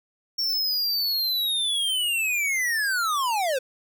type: linear sweep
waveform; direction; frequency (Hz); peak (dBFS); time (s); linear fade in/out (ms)
square; down; 5500 to 493.9; -23; 0.38-3.59; 10
effects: none